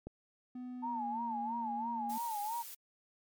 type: click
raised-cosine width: 2 ms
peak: -30 dBFS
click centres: 0.07 s
type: tone with pitch glide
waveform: triangle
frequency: 249.9 to 233.2 Hz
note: B3 to A#3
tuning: +21 to +1 cents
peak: -39 dBFS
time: 0.55-2.18 s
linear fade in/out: 5 ms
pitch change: -120 cents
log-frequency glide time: 0.84-1.16 s
type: tone with vibrato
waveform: sine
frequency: 880 Hz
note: A5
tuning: in tune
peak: -35 dBFS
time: 0.82-2.63 s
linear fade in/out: 20 ms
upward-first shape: sine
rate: 3 Hz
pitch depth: 130 cents each way
type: noise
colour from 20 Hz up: blue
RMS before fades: -47 dBFS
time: 2.09-2.75 s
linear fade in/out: 10 ms
effects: MP3 96 kbps